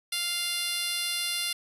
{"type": "tone with high-pass filter", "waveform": "10% pulse", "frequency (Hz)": 698.5, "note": "F5", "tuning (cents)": 0, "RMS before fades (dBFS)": -30, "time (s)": [0.12, 1.53], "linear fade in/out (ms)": 5, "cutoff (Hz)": 3200, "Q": 0.7, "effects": ["resampled to 32000 Hz"]}